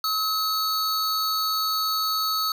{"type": "tone pair together", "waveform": "square", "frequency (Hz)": [1281, 4450], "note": ["E6", "C#8"], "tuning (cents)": [-50, 6], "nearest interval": "octave + minor seventh", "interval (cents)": 2156, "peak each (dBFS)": -26, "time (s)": [0.04, 2.52], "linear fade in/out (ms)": 2, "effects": []}